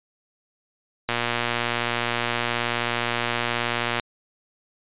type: click train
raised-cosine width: 0.3 ms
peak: -7 dBFS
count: 347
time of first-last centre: 1.09-3.998 s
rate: 119 Hz
effects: resampled to 8000 Hz